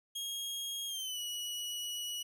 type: tone with pitch glide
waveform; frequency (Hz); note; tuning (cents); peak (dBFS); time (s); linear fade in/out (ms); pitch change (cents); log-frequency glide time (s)
sawtooth; 3266 to 2927; G#7 to F#7; -30 to -19; -34; 0.15-2.23; 10; -189; 0.87-1.2
effects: none